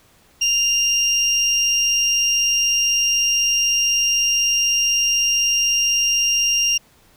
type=tone pair together; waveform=sine; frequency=2794 / 5614 Hz; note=F7 / F8; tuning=0 / +8 cents; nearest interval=octave; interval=1208 cents; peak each=-16 dBFS; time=0.41-6.78 s; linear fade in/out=10 ms; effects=tanh soft clip ceiling -12 dBFS + pink hiss -54 dBFS RMS until 7.16 s